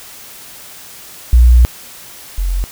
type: tone pair in turn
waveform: sine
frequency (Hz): 60.2 / 45.1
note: B1 / F#1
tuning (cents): -44 / -44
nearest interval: perfect fourth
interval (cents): 500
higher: first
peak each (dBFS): -3 / -13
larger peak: first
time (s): 1.33-1.65 / 2.38-2.64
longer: first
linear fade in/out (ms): 0
effects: white hiss -35 dBFS RMS until 2.71 s